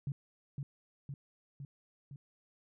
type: tone with echo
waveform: sine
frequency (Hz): 139.3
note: C#3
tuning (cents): +9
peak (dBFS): -33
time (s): 0.07-0.12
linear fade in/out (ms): 2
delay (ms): 510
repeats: 4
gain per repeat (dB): -3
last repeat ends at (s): 2.16
effects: none